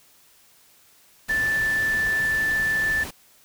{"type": "tone in noise", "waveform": "sine", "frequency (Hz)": 1760, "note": "A6", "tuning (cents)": 0, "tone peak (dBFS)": -20, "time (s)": [1.29, 3.04], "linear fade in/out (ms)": 10, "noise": "pink", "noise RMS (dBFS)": -35, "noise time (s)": [1.28, 3.11], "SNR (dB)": 12, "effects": ["white hiss -56 dBFS RMS until 3.44 s"]}